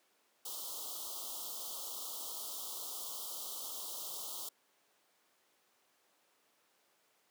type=band-stop noise; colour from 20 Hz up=white; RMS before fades=-43 dBFS; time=0.45-4.49 s; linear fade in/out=5 ms; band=1300 to 3000 Hz; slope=96 dB/octave; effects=pink hiss -72 dBFS RMS until 7.3 s + high-pass 400 Hz 12 dB/octave